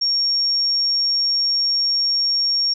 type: tone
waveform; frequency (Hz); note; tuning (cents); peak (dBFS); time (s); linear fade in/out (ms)
sine; 5540; F8; -15; -16; 0.01-2.74; 10
effects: none